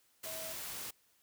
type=tone in noise; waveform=sine; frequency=644 Hz; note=E5; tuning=41 cents flat; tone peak=-46 dBFS; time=0.25-0.53 s; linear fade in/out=10 ms; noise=white; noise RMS=-43 dBFS; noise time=0.23-0.91 s; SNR=-6 dB; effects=white hiss -71 dBFS RMS until 1.22 s